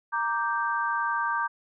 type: chord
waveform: sine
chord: G minor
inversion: first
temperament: equal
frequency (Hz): 932.3 / 1174.7 / 1568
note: Bb5 / D6 / G6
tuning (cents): 0 / 0 / 0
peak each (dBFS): -29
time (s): 0.12-1.48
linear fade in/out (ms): 20
effects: none